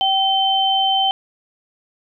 sine tone pair together, 772 / 3088 Hz, G5 / G7, -27 / -27 cents, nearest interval 2 octaves, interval 2400 cents, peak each -17 dBFS, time 0.01-1.11 s, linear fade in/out 0 ms, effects none

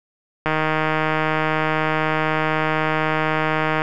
click train, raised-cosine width 0.5 ms, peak -5 dBFS, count 525, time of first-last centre 0.46-3.819 s, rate 156 Hz, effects none

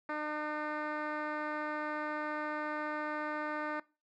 10% pulse tone with low-pass filter, 302.4 Hz, D#4, 49 cents flat, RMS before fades -37 dBFS, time 0.09-3.8 s, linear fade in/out 5 ms, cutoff 1800 Hz, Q 1.2, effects noise-tail reverb RT60 0.3 s tail -21 dB re dry

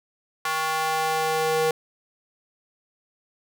square tone with high-pass filter sweep, 158.3 Hz, D#3, 30 cents sharp, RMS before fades -24 dBFS, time 0.45-1.71 s, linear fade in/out 2 ms, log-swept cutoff 1100 to 480 Hz, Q 2.1, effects none

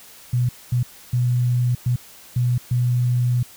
sine tone bursts at uneven times, 123 Hz, B2, 7 cents flat, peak -16 dBFS, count 6, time 0.33-0.49 / 0.72-0.83 / 1.13-1.75 / 1.86-1.96 / 2.36-2.58 / 2.71-3.43 s, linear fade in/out 5 ms, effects white hiss -45 dBFS RMS until 3.56 s

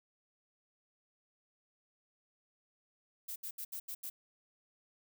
violet noise bursts at uneven times, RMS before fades -42 dBFS, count 6, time 3.28-3.36 / 3.43-3.51 / 3.58-3.65 / 3.72-3.8 / 3.88-3.95 / 4.03-4.1 s, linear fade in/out 10 ms, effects none

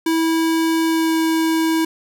square tone with pitch glide, 325.8 to 323.5 Hz, E4 to E4, -20 to -32 cents, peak -16 dBFS, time 0.06-1.85 s, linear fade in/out 5 ms, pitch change -12 cents, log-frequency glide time 0.85-1.17 s, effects none

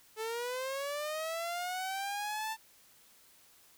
sawtooth linear sweep, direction up, 432.3 to 893 Hz, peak -31 dBFS, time 0.16-2.57 s, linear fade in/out 50 ms, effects white hiss -62 dBFS RMS until 3.77 s

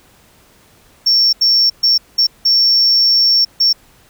triangle tone bursts at uneven times, 5460 Hz, F8, 40 cents flat, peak -6 dBFS, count 6, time 1.06-1.33 / 1.41-1.7 / 1.83-1.98 / 2.18-2.27 / 2.45-3.45 / 3.6-3.73 s, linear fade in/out 10 ms, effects tanh soft clip ceiling -5 dBFS + pink hiss -49 dBFS RMS until 4.09 s

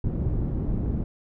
pink low-pass noise, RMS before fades -26 dBFS, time 0.04-1.04 s, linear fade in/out 5 ms, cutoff 240 Hz, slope 12 dB/octave, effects none

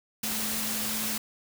sine tone in noise, 217.3 Hz, A3, 21 cents flat, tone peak -37 dBFS, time 0.23-1.18 s, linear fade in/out 5 ms, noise white, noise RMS -31 dBFS, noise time 0.23-1.18 s, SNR -9 dB, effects none

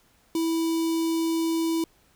square tone with notch filter, 328 Hz, E4, 9 cents flat, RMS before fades -25 dBFS, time 0.35-1.84 s, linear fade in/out 2 ms, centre 1600 Hz, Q 0.67, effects pink hiss -62 dBFS RMS until 2.15 s

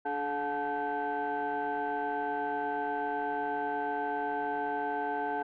sine tone cluster, 291.4 / 429.2 / 721 / 867 / 1542 Hz, D4 / A4 / F#5 / A5 / G6, -13 / -43 / -45 / -26 / -29 cents, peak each -39 / -36 / -34 / -33 / -38 dBFS, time 0.05-5.43 s, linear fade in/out 10 ms, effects tanh soft clip ceiling -24 dBFS

